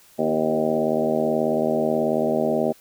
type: harmonic tone with a mistuned harmonic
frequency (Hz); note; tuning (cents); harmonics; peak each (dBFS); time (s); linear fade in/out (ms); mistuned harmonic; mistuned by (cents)
78.4; D#2; +14; 2 / 3 / 4 / 5 / 6 / 7 / 8 / 9 / 10; -34 / -25 / -31 / -26 / -29 / -27 / -24 / -35 / -32; 0.18-2.73; 20; 5; -18
effects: white hiss -53 dBFS RMS until 2.8 s